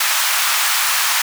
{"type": "high-pass noise", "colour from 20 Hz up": "pink", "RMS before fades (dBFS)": -17, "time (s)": [0, 1.22], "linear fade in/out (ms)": 5, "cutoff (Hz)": 1000, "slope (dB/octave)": 24, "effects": []}